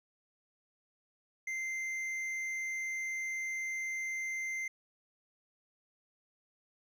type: tone with hard clipping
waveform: triangle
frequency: 2084 Hz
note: C7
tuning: 7 cents flat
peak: -36 dBFS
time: 1.47-4.68 s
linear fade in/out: 5 ms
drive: 9 dB
effects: none